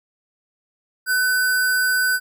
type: tone with sample-and-hold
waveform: sine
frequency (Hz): 1505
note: F#6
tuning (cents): +29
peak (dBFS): -16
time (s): 1.06-2.2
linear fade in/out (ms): 50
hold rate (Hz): 6300
effects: none